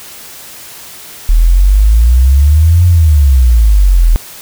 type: exponential two-way sweep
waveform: sine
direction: up then down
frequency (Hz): 38.89 to 90 to 38.89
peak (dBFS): -3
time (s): 1.29-4.16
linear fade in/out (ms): 0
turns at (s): 2.86
effects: white hiss -31 dBFS RMS until 4.41 s